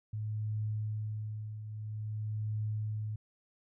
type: tone with tremolo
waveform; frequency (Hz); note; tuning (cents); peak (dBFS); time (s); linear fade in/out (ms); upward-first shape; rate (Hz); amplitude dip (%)
sine; 107.3; A2; -43; -31; 0.13-3.16; 5; triangle; 0.5; 65
effects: none